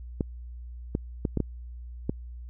clicks, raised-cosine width 3 ms, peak -13 dBFS, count 6, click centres 0.208 / 0.951 / 1.252 / 1.373 / 1.403 / 2.095 s, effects added 60 Hz sine -38 dBFS peak until 2.49 s

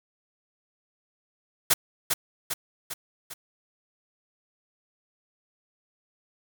white noise with echo, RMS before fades -19 dBFS, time 1.7-1.74 s, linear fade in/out 10 ms, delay 400 ms, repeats 4, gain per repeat -5 dB, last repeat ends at 3.34 s, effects none

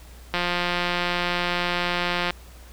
click train, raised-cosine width 0.3 ms, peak -8 dBFS, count 347, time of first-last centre 0.34-2.306 s, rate 176 Hz, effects added 60 Hz sine -43 dBFS peak until 2.72 s + pink hiss -50 dBFS RMS until 2.72 s

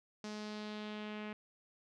sawtooth tone with low-pass filter sweep, 211.6 Hz, G#3, 33 cents sharp, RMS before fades -44 dBFS, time 0.24-1.33 s, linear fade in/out 2 ms, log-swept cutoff 5700 to 2500 Hz, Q 2.2, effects none

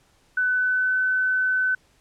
sine tone with pitch glide, 1501 to 1513.2 Hz, F#6 to F#6, +24 to +38 cents, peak -19 dBFS, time 0.37-1.75 s, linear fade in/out 5 ms, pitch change +14 cents, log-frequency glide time 0.54-0.96 s, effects pink hiss -61 dBFS RMS until 2 s + low-pass 10000 Hz 12 dB/octave

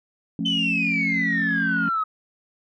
sine chord, F augmented, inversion none, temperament just, 174.61 / 218.3 / 272.8 Hz, F3 / A3 / C#4, 0 / -13 / -28 cents, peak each -27 dBFS, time 0.39-1.89 s, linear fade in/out 2 ms
sine exponential sweep, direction down, 3077 to 1261 Hz, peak -20 dBFS, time 0.45-2.04 s, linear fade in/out 10 ms
effects tanh soft clip ceiling -14 dBFS

